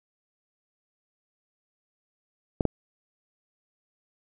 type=clicks; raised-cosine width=2 ms; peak=-10 / -9 dBFS; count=2; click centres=2.608 / 2.653 s; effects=none

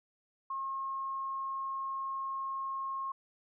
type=tone; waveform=sine; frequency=1078 Hz; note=C#6; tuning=49 cents flat; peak=-34 dBFS; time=0.5-3.12 s; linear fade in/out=5 ms; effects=none

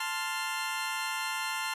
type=chord; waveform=20% pulse; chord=F major; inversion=first; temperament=equal; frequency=880 / 1046.5 / 1396.9 Hz; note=A5 / C6 / F6; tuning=0 / 0 / 0 cents; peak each=-31 dBFS; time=0-1.74 s; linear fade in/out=5 ms; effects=resampled to 32000 Hz

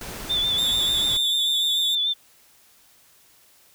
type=noise; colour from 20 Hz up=pink; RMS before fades=-35 dBFS; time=0.01-1.17 s; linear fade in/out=2 ms
type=tone with vibrato; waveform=sine; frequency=3520 Hz; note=A7; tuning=in tune; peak=-20 dBFS; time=0.29-2.14 s; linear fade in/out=20 ms; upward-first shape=sine; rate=6.8 Hz; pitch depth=39 cents each way
type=tone with pitch glide; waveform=sawtooth; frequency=3712 to 3749 Hz; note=A#7 to A#7; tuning=-8 to +9 cents; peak=-24 dBFS; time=0.58-1.95 s; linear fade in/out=2 ms; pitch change=+17 cents; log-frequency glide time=0.85-1.83 s
effects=white hiss -56 dBFS RMS until 3.74 s

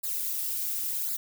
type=noise with flanger; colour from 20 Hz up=violet; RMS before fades=-31 dBFS; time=0.03-1.17 s; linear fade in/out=10 ms; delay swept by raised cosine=0.33 to 5.33 ms; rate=0.92 Hz; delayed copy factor=-0.85; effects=none

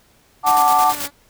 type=tone with vibrato; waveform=10% pulse; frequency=293.7 Hz; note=D4; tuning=in tune; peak=-24 dBFS; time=0.43-1.11 s; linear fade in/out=50 ms; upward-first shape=sine; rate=2.8 Hz; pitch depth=62 cents each way
type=chord; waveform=sine; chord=D major; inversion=first; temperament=equal; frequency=740 / 880 / 1174.7 Hz; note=F#5 / A5 / D6; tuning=0 / 0 / 0 cents; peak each=-16 dBFS; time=0.43-0.94 s; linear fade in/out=50 ms
type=noise with tremolo; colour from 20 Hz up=white; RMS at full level=-25 dBFS; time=0.46-1.08 s; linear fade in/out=10 ms; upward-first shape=square; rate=9.2 Hz; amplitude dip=50%
effects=pink hiss -55 dBFS RMS until 1.29 s

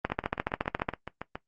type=two click trains; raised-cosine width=0.5 ms; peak=-11 / -19 dBFS; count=13 / 10; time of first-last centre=0.05-0.889 / 0.1-1.355 s; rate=14.3 / 7.17 Hz; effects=noise-tail reverb RT60 0.1 s tail -17 dB re dry + Opus 24 kbps

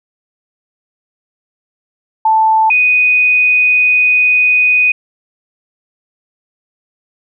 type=tone pair in turn; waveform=sine; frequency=880 / 2489 Hz; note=A5 / D#7; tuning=0 / 0 cents; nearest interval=octave + tritone; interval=1800 cents; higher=second; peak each=-7 dBFS; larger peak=neither; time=2.25-2.7 / 2.7-4.92 s; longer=second; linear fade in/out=5 ms; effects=none

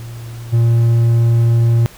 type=tone with level steps; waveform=triangle; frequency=116.54 Hz; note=A#2; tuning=in tune; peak=-25 / -7 dBFS; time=0-1.86 s; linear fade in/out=0 ms; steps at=0.52 s; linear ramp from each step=20 ms; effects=pink hiss -40 dBFS RMS until 1.97 s

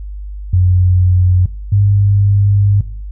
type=tone pair in turn; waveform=sine; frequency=91 / 100.59 Hz; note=F#2 / G2; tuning=-28 / +45 cents; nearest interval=major second; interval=173 cents; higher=second; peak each=-7 dBFS; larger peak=neither; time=0.53-1.46 / 1.72-2.81 s; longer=second; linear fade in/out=5 ms; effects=noise-tail reverb RT60 0.5 s tail -19 dB re dry + added 50 Hz sine -23 dBFS peak until 3.11 s

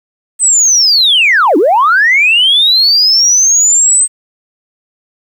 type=linear two-way sweep; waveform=sine; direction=down then up; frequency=8320 to 273.9 to 8320 Hz; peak=-4 dBFS; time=0.39-4.08 s; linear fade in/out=50 ms; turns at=1.57 s; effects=tanh soft clip ceiling -1 dBFS + 7-bit

